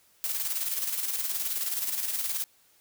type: noise with tremolo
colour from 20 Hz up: blue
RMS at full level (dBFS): -29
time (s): 0.24-2.44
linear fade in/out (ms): 0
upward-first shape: square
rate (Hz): 19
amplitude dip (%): 45
effects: white hiss -63 dBFS RMS until 2.8 s